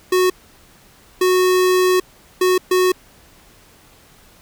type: tone bursts at uneven times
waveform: square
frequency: 367.6 Hz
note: F#4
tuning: 11 cents flat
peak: -13 dBFS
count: 4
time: 0.12-0.3 / 1.21-2 / 2.41-2.58 / 2.71-2.92 s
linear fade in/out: 5 ms
effects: pink hiss -49 dBFS RMS until 4.41 s